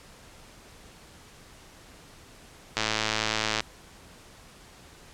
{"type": "click train", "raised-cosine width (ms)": 0.2, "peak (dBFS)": -8, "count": 92, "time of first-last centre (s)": [2.77, 3.605], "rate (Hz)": 109, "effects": ["pink hiss -51 dBFS RMS until 5.13 s", "low-pass 10000 Hz 12 dB/octave"]}